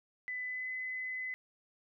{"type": "tone with pitch glide", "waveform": "sine", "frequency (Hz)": [2002, 2022], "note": ["B6", "B6"], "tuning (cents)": [23, 40], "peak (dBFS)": -36, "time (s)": [0.28, 1.34], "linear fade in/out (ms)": 0, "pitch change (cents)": 17, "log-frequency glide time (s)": [0.46, 0.69], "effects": []}